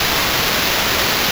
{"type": "noise with sample-and-hold", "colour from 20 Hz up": "white", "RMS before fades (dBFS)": -17, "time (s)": [0, 1.31], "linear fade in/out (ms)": 2, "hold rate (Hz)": 8820, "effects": []}